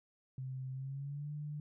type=tone with pitch glide; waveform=sine; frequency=130.81 to 148.54 Hz; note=C3 to D3; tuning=0 to +20 cents; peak=-39 dBFS; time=0.38-1.6 s; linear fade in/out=2 ms; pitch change=+220 cents; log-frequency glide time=0.72-1.31 s; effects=none